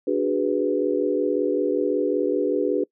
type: chord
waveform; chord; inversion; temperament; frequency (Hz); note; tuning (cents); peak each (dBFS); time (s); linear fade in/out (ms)
sine; G# half-diminished seventh; second; equal; 293.7 / 370 / 415.3 / 493.9; D4 / F#4 / G#4 / B4; 0 / 0 / 0 / 0; -25; 0.07-2.84; 5
effects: noise-tail reverb RT60 0.1 s tail -25 dB re dry